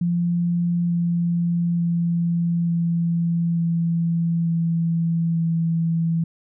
sine tone with pitch steps, 172.9 / 171.61 / 170.32 / 169.05 / 167.78 / 166.53 / 165.28 Hz, F3 / F3 / F3 / E3 / E3 / E3 / E3, -17 / -30 / -43 / +44 / +31 / +18 / +5 cents, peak -18 dBFS, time 0.01-6.24 s, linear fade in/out 5 ms, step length 890 ms, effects none

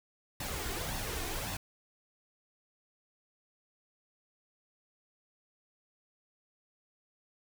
pink noise with flanger, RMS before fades -37 dBFS, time 0.4-1.57 s, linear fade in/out 5 ms, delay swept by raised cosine 1.1 to 2.8 ms, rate 1.8 Hz, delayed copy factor +0.55, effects none

